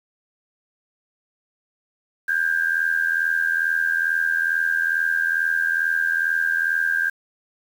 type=tone with amplitude modulation; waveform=sine; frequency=1594 Hz; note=G6; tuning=28 cents sharp; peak=-15 dBFS; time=2.28-7.1 s; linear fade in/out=10 ms; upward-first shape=sine; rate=82.3 Hz; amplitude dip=75%; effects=7-bit